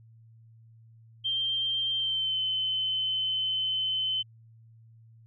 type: tone with pitch glide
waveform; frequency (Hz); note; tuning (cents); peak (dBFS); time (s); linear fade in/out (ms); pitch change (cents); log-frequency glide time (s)
sine; 3156 to 3057; G7 to G7; +11 to -44; -26; 1.24-4.23; 20; -55; 1.93-2.39
effects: added 113 Hz sine -52 dBFS peak until 5.26 s